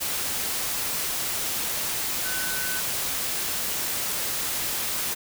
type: tone in noise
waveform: sine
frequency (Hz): 1509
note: F#6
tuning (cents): +34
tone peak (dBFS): -32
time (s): 2.24-2.81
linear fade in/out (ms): 20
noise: white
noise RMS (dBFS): -28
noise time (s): 0-5.15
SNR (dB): -7
effects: none